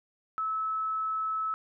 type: tone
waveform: sine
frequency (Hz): 1300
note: E6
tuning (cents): -24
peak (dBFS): -28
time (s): 0.38-1.54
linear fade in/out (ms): 0
effects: none